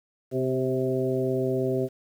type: harmonic tone with a mistuned harmonic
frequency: 129.8 Hz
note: C3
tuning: 13 cents flat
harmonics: 1 / 2 / 3 / 4 / 5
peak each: -30 / -30 / -26 / -32 / -33 dBFS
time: 0.31-1.89 s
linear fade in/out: 50 ms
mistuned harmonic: 4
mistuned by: +20 cents
effects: 9-bit